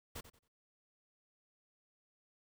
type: noise with echo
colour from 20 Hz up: pink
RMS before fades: -45 dBFS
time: 0.15-0.21 s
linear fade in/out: 10 ms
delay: 91 ms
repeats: 3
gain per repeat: -12 dB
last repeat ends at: 0.483 s
effects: none